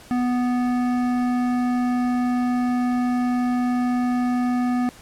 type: tone with hard clipping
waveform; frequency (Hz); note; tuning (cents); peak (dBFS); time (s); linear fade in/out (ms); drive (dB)
sine; 246.9; B3; 0; -21; 0.11-4.89; 0; 13
effects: pink hiss -46 dBFS RMS until 5.01 s + low-pass 12000 Hz 12 dB/octave